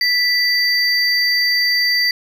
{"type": "tone pair together", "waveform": "triangle", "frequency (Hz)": [1975.5, 4655], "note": ["B6", "D8"], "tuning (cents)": [0, -16], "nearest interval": "octave + minor third", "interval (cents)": 1484, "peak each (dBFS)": -15, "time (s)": [0.01, 2.11], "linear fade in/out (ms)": 2, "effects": []}